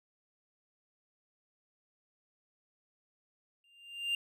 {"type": "tone with exponential growth", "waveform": "triangle", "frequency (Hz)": 2794, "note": "F7", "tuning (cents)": 0, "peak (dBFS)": -26, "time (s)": [3.64, 4.15], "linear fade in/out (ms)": 2, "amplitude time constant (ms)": 110, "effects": []}